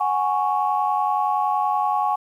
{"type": "chord", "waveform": "sine", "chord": "F# suspended second", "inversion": "none", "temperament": "equal", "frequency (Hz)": [740, 830.6, 1108.7], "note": ["F#5", "G#5", "C#6"], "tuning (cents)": [0, 0, 0], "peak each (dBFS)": [-24, -21, -23], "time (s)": [0, 2.16], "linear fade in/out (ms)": 10, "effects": ["tanh soft clip ceiling -9 dBFS", "9-bit"]}